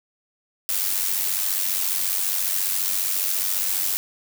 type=noise with amplitude modulation; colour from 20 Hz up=blue; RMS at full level=-21 dBFS; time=0.69-3.97 s; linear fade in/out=0 ms; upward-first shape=sine; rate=94.6 Hz; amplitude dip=60%; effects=none